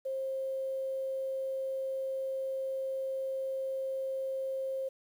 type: tone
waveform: sine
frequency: 532 Hz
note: C5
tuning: 29 cents sharp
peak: -32 dBFS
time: 0.05-4.89 s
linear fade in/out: 10 ms
effects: 10-bit